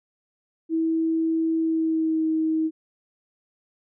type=tone with pitch glide; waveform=sine; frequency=324.5 to 317.6 Hz; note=E4 to D#4; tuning=-27 to +36 cents; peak=-20 dBFS; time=0.69-2.71 s; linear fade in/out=50 ms; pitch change=-37 cents; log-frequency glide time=1.59-2.26 s; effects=none